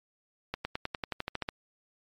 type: accelerating click train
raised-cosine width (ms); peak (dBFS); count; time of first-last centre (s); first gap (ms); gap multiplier
0.3; -16; 12; 0.54-1.489; 110; 0.95
effects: MP3 64 kbps